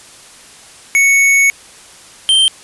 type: tone pair in turn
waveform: square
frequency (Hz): 2217 / 3135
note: C#7 / G7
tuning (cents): 0 / -1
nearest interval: tritone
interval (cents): 599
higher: second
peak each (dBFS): -8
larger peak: neither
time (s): 0.95-1.5 / 2.29-2.48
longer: first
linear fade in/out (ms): 0
effects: white hiss -39 dBFS RMS until 2.63 s + resampled to 24000 Hz